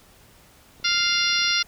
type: click train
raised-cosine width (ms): 2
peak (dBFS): -36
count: 25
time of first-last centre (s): 0.8-1.508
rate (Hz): 33.9
type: harmonic tone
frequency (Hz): 698.5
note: F5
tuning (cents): 0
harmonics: 2 / 3 / 4 / 5 / 6 / 7 / 8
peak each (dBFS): -27 / -27 / -27 / -27 / -27 / -27 / -27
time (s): 0.84-1.63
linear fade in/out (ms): 10
effects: pink hiss -53 dBFS RMS until 1.67 s